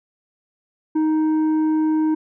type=tone with tanh clipping; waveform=sine; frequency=312.2 Hz; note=D#4; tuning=6 cents sharp; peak=-17 dBFS; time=0.95-2.15 s; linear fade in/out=10 ms; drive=6 dB; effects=none